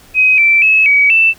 sine tone with pitch steps, 2524 / 2336 / 2585 / 2269 / 2658 Hz, D#7 / D7 / E7 / C#7 / E7, +24 / -10 / -34 / +40 / +14 cents, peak -6 dBFS, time 0.14-1.34 s, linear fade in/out 50 ms, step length 240 ms, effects pink hiss -43 dBFS RMS until 1.38 s

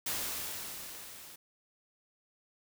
white noise with level ramp, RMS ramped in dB -34 to -51 dBFS, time 0.06-1.36 s, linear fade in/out 5 ms, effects none

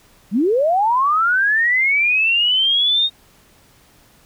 sine linear sweep, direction up, 174.61 to 3729 Hz, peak -13 dBFS, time 0.31-3.1 s, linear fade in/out 50 ms, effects pink hiss -52 dBFS RMS until 4.25 s

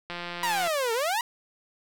click train, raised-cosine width 0.3 ms, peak -19 dBFS, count 101, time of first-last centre 0.1-0.675 s, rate 174 Hz
sawtooth exponential two-way sweep, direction down then up, 987.8 to 442.1 to 987.8 Hz, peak -21 dBFS, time 0.43-1.21 s, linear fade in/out 2 ms, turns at 0.93 s
effects none

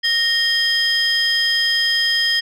sine tone cluster, 1855 / 3205 / 5050 Hz, A#6 / G7 / D#8, -9 / +38 / +25 cents, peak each -18 dBFS, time 0.03-2.41 s, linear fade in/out 20 ms, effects tanh soft clip ceiling -10 dBFS

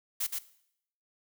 blue noise with echo, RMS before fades -31 dBFS, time 0.2-0.27 s, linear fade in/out 10 ms, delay 120 ms, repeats 1, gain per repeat -3 dB, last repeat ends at 0.39 s, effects noise-tail reverb RT60 0.7 s tail -17 dB re dry

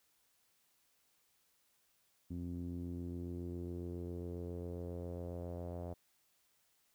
sawtooth tone with low-pass filter sweep, 87.3 Hz, F2, in tune, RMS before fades -43 dBFS, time 2.3-5.94 s, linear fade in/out 10 ms, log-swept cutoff 250 to 640 Hz, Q 3.2, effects white hiss -75 dBFS RMS until 6.94 s

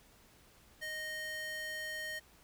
square tone with high-pass filter, 620 Hz, D#5, 6 cents flat, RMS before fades -41 dBFS, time 0.81-2.2 s, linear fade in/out 20 ms, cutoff 1400 Hz, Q 5.4, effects added 60 Hz sine -70 dBFS peak until 2.43 s + pink hiss -63 dBFS RMS until 2.43 s

